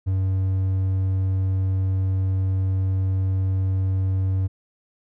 triangle tone, 94.9 Hz, F#2, 44 cents sharp, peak -17 dBFS, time 0.06-4.48 s, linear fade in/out 20 ms, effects none

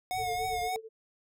square tone with vibrato, 730 Hz, F#5, 24 cents flat, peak -31 dBFS, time 0.11-0.76 s, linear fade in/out 0 ms, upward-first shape triangle, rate 3.5 Hz, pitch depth 52 cents each way
white low-pass noise, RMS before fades -47 dBFS, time 0.12-0.69 s, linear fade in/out 50 ms, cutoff 110 Hz, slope 24 dB/octave
sine tone with tremolo, 444.4 Hz, A4, 17 cents sharp, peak -34 dBFS, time 0.17-0.89 s, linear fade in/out 50 ms, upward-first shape sine, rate 8.8 Hz, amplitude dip 90%
effects none

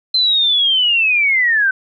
sine linear sweep, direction down, 4111 to 1510 Hz, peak -11 dBFS, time 0.14-1.71 s, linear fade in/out 5 ms, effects none

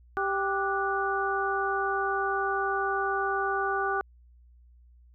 harmonic tone with a mistuned harmonic, 392 Hz, G4, in tune, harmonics 1 / 2 / 3 / 4, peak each -31 / -31 / -31 / -31 dBFS, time 0.17-4.01 s, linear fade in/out 0 ms, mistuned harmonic 4, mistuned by -110 cents, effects added 60 Hz sine -53 dBFS peak until 5.14 s

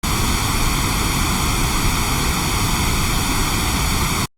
pink noise with comb filter, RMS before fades -18 dBFS, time 0.03-4.26 s, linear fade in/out 10 ms, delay 0.88 ms, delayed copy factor +0.75, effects low-pass 12000 Hz 12 dB/octave + Opus 48 kbps

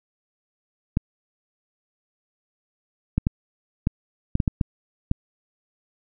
clicks, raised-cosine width 5 ms, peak -7 dBFS, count 9, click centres 0.971 / 3.18 / 3.269 / 3.871 / 4.354 / 4.402 / 4.478 / 4.612 / 5.114 s, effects none

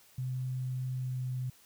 sine tone with pitch glide, 128.4 to 127.51 Hz, C3 to C3, -32 to -44 cents, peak -32 dBFS, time 0.18-1.5 s, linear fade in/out 5 ms, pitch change -12 cents, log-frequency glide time 1.03-1.21 s, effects white hiss -61 dBFS RMS until 1.65 s

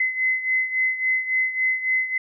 sine beating tone pair, 2040 / 2043.6 Hz, C7 / C7, -44 / -41 cents, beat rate 3.6 Hz, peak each -21 / -26 dBFS, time 0-2.18 s, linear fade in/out 5 ms, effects none

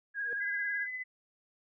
sine tone with vibrato, 1637 Hz, G#6, 25 cents flat, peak -32 dBFS, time 0.14-0.88 s, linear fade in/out 50 ms, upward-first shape triangle, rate 18 Hz, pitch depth 43 cents each way
triangle tone with exponential growth, 476.9 Hz, A#4, 39 cents sharp, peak -37 dBFS, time 0.2-0.33 s, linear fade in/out 0 ms, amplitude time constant 28 ms
sine tone with tremolo, 2015 Hz, B6, 34 cents sharp, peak -34 dBFS, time 0.4-1.04 s, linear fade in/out 20 ms, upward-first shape triangle, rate 15 Hz, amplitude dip 45%
effects none

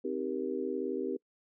sine chord, C minor seventh, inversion none, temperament just, 261.6 / 314 / 392.4 / 470.9 Hz, C4 / Eb4 / G4 / Bb4, 0 / +16 / +2 / +18 cents, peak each -37 / -39 / -35 / -38 dBFS, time 0.04-1.17 s, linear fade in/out 10 ms, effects noise-tail reverb RT60 0.1 s tail -26 dB re dry

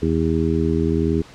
harmonic tone, 81 Hz, E2, 30 cents flat, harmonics 1 / 2 / 3 / 4 / 5, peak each -23 / -23 / -23 / -23 / -23 dBFS, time 0.02-1.22 s, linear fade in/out 5 ms, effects pink hiss -44 dBFS RMS until 1.34 s + low-pass 6000 Hz 12 dB/octave

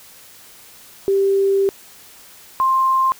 sine tone pair in turn, 392.4 / 1053.7 Hz, G4 / C6, +2 / +12 cents, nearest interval octave + perfect fourth, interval 1710 cents, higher second, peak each -13 dBFS, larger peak neither, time 1.08-1.69 / 2.6-3.12 s, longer first, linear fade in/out 0 ms, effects white hiss -44 dBFS RMS until 3.19 s

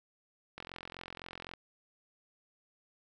click train, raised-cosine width 0.3 ms, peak -27 dBFS, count 43, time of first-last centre 0.58-1.537 s, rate 43.9 Hz, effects none

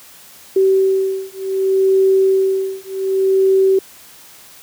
sine beating tone pair, 383.5 / 384.16 Hz, G4 / G4, -38 / -35 cents, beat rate 0.66 Hz, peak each -15 dBFS, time 0.56-3.79 s, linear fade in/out 5 ms, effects white hiss -42 dBFS RMS until 4.62 s + high-pass 60 Hz 12 dB/octave

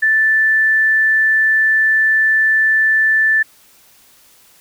sine tone, 1760 Hz, A6, in tune, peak -10 dBFS, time 0.02-3.43 s, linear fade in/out 10 ms, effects white hiss -49 dBFS RMS until 4.6 s

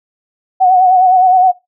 sine tone with vibrato, 740 Hz, F#5, in tune, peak -5 dBFS, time 0.6-1.52 s, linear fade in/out 20 ms, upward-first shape sine, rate 9.7 Hz, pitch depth 46 cents each way, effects noise-tail reverb RT60 0.2 s tail -21 dB re dry

